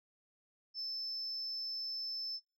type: tone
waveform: sine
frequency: 5274 Hz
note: E8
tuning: in tune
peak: -37 dBFS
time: 0.74-2.4 s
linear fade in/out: 50 ms
effects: noise-tail reverb RT60 0.3 s tail -19 dB re dry + tanh soft clip ceiling -34 dBFS